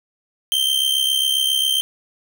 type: tone with amplitude modulation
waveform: 45% pulse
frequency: 3136 Hz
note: G7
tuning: in tune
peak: -13 dBFS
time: 0.52-1.81 s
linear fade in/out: 0 ms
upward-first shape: sine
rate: 67.4 Hz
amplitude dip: 65%
effects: none